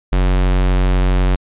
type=tone; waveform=square; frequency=46.07 Hz; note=F#1; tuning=7 cents flat; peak=-12 dBFS; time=0.12-1.36 s; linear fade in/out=10 ms; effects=resampled to 8000 Hz